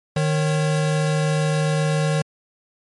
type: tone pair together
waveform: square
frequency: 154.06 / 549 Hz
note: D#3 / C#5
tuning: -17 / -17 cents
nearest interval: octave + minor seventh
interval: 2200 cents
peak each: -19 / -27 dBFS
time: 0.16-2.22 s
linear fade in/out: 5 ms
effects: MP3 48 kbps